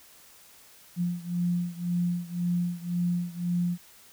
sine beating tone pair, 174.61 / 176.51 Hz, F3 / F3, 0 / +19 cents, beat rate 1.9 Hz, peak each -28 / -30 dBFS, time 0.96-3.78 s, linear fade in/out 50 ms, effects white hiss -54 dBFS RMS until 4.12 s

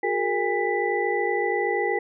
sine tone cluster, 362 / 415 / 463.2 / 811 / 1983 Hz, F#4 / G#4 / A#4 / G#5 / B6, -38 / -1 / -11 / -41 / +7 cents, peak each -28 dBFS, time 0.03-1.99 s, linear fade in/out 5 ms, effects none

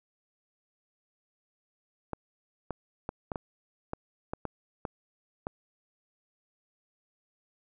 clicks, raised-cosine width 1 ms, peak -19 dBFS, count 10, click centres 2.133 / 2.707 / 3.091 / 3.318 / 3.358 / 3.934 / 4.335 / 4.453 / 4.852 / 5.469 s, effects none

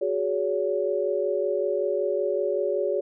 sine chord, F# suspended second, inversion none, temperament equal with one note detuned, 370 / 415.3 / 566 Hz, F#4 / G#4 / C#5, 0 / 0 / +36 cents, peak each -28 / -27 / -26 dBFS, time 0.01-3.01 s, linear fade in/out 10 ms, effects none

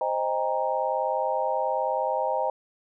sine chord, C minor seventh, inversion none, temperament equal with one note detuned, 523.3 / 622.3 / 802.8 / 932.3 Hz, C5 / Eb5 / G5 / Bb5, 0 / 0 / +41 / 0 cents, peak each -29 dBFS, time 0.01-2.5 s, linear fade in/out 2 ms, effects none

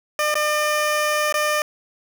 15% pulse tone with dropouts, 602 Hz, D5, 43 cents sharp, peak -12 dBFS, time 0.19-1.62 s, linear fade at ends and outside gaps 1 ms, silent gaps 0.342-0.354 / 1.325-1.341 s, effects none

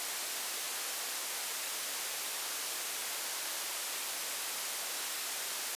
white band-pass noise, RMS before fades -38 dBFS, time 0-5.75 s, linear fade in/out 0 ms, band 420 to 12000 Hz, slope 12 dB/octave, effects resampled to 32000 Hz

